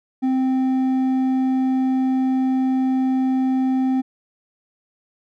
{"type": "tone with hard clipping", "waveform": "sine", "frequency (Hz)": 260.8, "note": "C4", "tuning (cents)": -5, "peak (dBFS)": -18, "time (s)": [0.22, 4.02], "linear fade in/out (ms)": 20, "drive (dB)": 5, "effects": []}